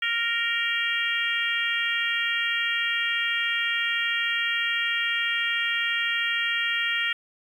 harmonic tone with a mistuned harmonic, 466.2 Hz, A#4, in tune, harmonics 3 / 4 / 5 / 6 / 7, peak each -31 / -27 / -30 / -30 / -31 dBFS, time 0.02-7.13 s, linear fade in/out 5 ms, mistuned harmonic 7, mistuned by -17 cents, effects 9-bit

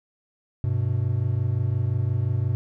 triangle tone pair together, 99 / 124.73 Hz, G2 / B2, +18 / +18 cents, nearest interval major third, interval 400 cents, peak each -22 dBFS, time 0.64-2.55 s, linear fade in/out 0 ms, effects none

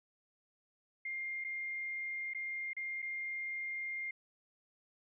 sine tone with dropouts, 2114 Hz, C7, 17 cents sharp, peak -37 dBFS, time 1.05-4.11 s, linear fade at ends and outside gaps 5 ms, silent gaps 1.441-1.446 / 2.336-2.347 / 2.733-2.766 / 3.02-3.025 s, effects none

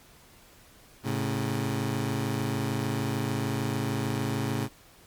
20% pulse tone pair together, 109 / 135.68 Hz, A2 / C#3, -16 / -37 cents, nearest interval major third, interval 379 cents, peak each -25 dBFS, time 1.03-4.69 s, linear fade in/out 50 ms, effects pink hiss -55 dBFS RMS until 5.06 s + MP3 96 kbps

